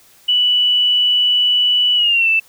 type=tone with pitch glide; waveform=sine; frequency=2960 to 2652 Hz; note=F#7 to E7; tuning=0 to +10 cents; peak=-11 dBFS; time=0.28-2.4 s; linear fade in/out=10 ms; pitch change=-190 cents; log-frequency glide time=1.95-2.29 s; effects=white hiss -49 dBFS RMS until 2.48 s